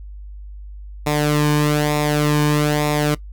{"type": "tone with flanger", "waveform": "sawtooth", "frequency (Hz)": 148.9, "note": "D3", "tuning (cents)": 24, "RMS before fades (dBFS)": -17, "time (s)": [1.06, 3.15], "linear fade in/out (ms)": 10, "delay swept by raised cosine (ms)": [0.65, 1.51], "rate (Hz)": 1.1, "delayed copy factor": -0.65, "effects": ["noise-tail reverb RT60 0.1 s tail -19 dB re dry", "added 50 Hz sine -32 dBFS peak until 3.32 s"]}